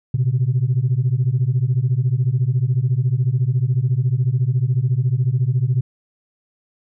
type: beating tone pair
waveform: sine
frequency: 119.6 / 133.6 Hz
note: A#2 / C3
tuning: +45 / +36 cents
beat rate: 14 Hz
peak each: -17 dBFS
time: 0.14-5.81 s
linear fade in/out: 5 ms
effects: tanh soft clip ceiling -10 dBFS